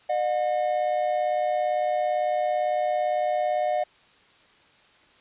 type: tone pair together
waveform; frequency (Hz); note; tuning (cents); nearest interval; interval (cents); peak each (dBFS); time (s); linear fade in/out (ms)
triangle; 606 / 723.8; D#5 / F#5; -46 / -38; minor third; 308; -23; 0.09-3.84; 10
effects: white hiss -57 dBFS RMS until 5.2 s + resampled to 8000 Hz